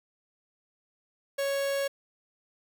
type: tone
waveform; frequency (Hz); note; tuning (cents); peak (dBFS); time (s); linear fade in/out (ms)
45% pulse; 554.4; C#5; 0; -27; 1.38-1.88; 10
effects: 10-bit